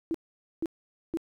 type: tone bursts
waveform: sine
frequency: 328.4 Hz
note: E4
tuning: 6 cents flat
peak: -26 dBFS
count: 3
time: 0.11-1.172 s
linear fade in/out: 0 ms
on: 34 ms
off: 480 ms
effects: 11-bit